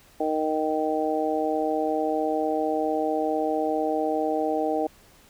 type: harmonic tone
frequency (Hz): 155.56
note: D#3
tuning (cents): 0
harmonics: 2 / 3 / 4 / 5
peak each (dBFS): -28 / -28 / -28 / -28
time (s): 0.2-4.87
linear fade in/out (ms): 5
effects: pink hiss -55 dBFS RMS until 5.29 s